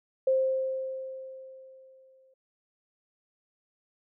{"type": "tone with exponential decay", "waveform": "sine", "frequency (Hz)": 526, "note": "C5", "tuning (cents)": 9, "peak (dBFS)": -20, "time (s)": [0.27, 2.34], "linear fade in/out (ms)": 5, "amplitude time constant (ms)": 450, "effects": []}